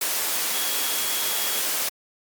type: tone in noise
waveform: sine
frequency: 3322 Hz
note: G#7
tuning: in tune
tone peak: -33 dBFS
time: 0.53-1.6 s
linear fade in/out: 5 ms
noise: white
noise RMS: -25 dBFS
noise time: 0.01-1.89 s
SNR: -11 dB
effects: high-pass 300 Hz 12 dB/octave + Opus 48 kbps